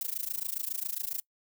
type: noise with amplitude modulation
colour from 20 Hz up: violet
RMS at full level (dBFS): -31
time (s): 0.01-1.2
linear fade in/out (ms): 0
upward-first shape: sine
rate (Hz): 27.3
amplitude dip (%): 95
effects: noise-tail reverb RT60 0.1 s tail -24 dB re dry